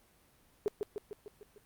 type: tone with echo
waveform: sine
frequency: 415.3 Hz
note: G#4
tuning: in tune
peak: -27 dBFS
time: 0.66-0.68 s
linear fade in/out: 0 ms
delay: 150 ms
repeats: 6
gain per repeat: -4 dB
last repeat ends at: 1.58 s
effects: pink hiss -66 dBFS RMS until 1.65 s + Opus 32 kbps